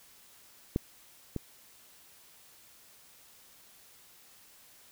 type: clicks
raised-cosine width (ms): 3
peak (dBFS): -14 / -20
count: 2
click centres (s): 0.761 / 1.363
effects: white hiss -58 dBFS RMS until 4.91 s